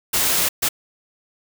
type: noise bursts at uneven times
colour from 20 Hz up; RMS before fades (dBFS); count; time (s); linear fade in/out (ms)
white; -19; 2; 0.13-0.49 / 0.62-0.69; 10
effects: none